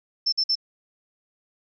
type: tone bursts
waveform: sine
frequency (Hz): 5320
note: E8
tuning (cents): +15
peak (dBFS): -19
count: 3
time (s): 0.26-0.555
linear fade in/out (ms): 10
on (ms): 65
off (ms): 50
effects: none